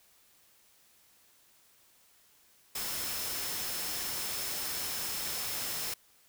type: tone in noise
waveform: sine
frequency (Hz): 5274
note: E8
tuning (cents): 0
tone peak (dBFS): -43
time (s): 2.75-5.94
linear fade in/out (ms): 5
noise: white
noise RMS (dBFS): -36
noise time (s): 2.75-5.94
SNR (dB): -10
effects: white hiss -64 dBFS RMS until 6.28 s